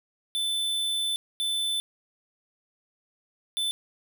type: tone bursts at uneven times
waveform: square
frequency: 3520 Hz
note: A7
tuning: in tune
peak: -26 dBFS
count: 3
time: 0.35-1.16 / 1.4-1.8 / 3.57-3.71 s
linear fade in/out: 0 ms
effects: none